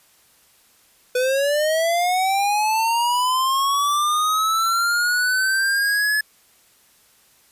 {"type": "linear sweep", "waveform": "square", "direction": "up", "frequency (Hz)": [493.9, 1719], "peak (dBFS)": -18, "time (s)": [1.15, 6.21], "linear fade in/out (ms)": 5, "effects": ["white hiss -56 dBFS RMS until 7.51 s", "resampled to 32000 Hz"]}